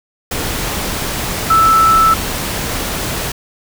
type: tone in noise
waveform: sine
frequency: 1318.5 Hz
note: E6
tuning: in tune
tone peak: -7 dBFS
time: 1.5-2.14 s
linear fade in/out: 5 ms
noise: pink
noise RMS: -20 dBFS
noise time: 0.31-3.32 s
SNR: +10 dB
effects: none